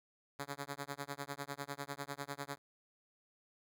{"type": "tone with tremolo", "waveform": "5% pulse", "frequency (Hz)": 141.6, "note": "C#3", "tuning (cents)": 37, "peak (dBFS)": -27, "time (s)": [0.39, 2.58], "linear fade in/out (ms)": 5, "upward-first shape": "sine", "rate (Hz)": 10, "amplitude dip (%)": 100, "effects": []}